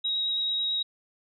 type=tone with vibrato; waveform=sine; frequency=3810 Hz; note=A#7; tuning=37 cents sharp; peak=-25 dBFS; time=0.04-0.83 s; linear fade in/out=10 ms; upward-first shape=sine; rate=9.1 Hz; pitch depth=10 cents each way; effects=none